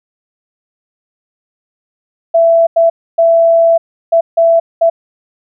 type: tone bursts at uneven times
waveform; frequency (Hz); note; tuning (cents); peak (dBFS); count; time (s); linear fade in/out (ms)
sine; 666; E5; +18; -5; 6; 2.34-2.67 / 2.76-2.9 / 3.18-3.78 / 4.12-4.21 / 4.37-4.6 / 4.81-4.9; 10
effects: none